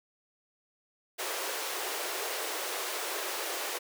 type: high-pass noise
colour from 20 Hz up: pink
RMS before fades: -35 dBFS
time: 1.18-3.79 s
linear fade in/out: 20 ms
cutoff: 360 Hz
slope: 48 dB/octave
effects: none